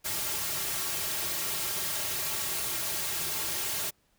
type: noise with comb filter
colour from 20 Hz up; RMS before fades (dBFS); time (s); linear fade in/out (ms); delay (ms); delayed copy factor
white; -32; 0.04-3.91; 20; 4; -0.8
effects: pink hiss -70 dBFS RMS until 4.18 s